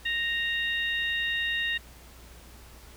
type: harmonic tone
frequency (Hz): 930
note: A#5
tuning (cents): -4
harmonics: 2 / 3 / 4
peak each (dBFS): -28 / -32 / -34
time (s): 0.05-1.78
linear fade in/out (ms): 10
effects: added 60 Hz sine -49 dBFS peak until 2.96 s + pink hiss -52 dBFS RMS until 2.96 s